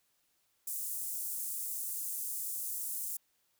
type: high-pass noise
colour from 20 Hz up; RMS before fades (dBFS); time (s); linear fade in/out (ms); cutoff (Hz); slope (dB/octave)
pink; -38; 0.67-3.17; 5; 8500; 24
effects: white hiss -75 dBFS RMS until 3.59 s